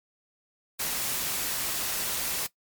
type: noise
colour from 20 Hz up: white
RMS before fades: -30 dBFS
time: 0.79-2.47 s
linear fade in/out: 10 ms
effects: noise-tail reverb RT60 0.1 s tail -18 dB re dry + MP3 96 kbps